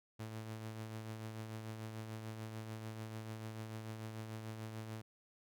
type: tone with tremolo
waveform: sawtooth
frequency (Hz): 110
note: A2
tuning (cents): 0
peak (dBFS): -38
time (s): 0.19-5.02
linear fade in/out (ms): 10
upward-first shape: triangle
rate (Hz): 6.8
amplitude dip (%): 45
effects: none